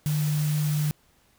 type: tone in noise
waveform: sine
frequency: 150.4 Hz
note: D3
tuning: 42 cents sharp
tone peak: -22 dBFS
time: 0.06-0.91 s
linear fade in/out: 0 ms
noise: white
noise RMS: -37 dBFS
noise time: 0.06-0.91 s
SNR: +12 dB
effects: pink hiss -63 dBFS RMS until 1.38 s